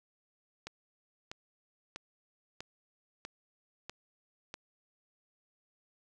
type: click train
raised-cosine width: 0.2 ms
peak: -24 dBFS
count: 7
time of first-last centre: 0.67-4.541 s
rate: 1.55 Hz
effects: none